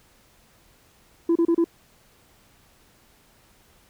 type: tone bursts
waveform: sine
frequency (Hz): 336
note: E4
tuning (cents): +33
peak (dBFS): -14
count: 4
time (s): 1.29-1.643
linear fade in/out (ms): 5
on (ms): 65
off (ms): 31
effects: tanh soft clip ceiling -15 dBFS + pink hiss -58 dBFS RMS until 3.89 s